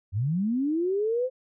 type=linear sweep; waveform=sine; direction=up; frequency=87.6 to 523.3 Hz; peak=-23 dBFS; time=0.12-1.3 s; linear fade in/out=50 ms; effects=none